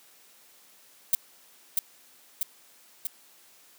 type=noise with echo; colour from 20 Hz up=violet; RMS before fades=-21 dBFS; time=1.13-1.15 s; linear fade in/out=2 ms; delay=640 ms; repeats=3; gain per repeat=-3 dB; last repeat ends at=3.07 s; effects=white hiss -57 dBFS RMS until 3.78 s + high-pass 200 Hz 12 dB/octave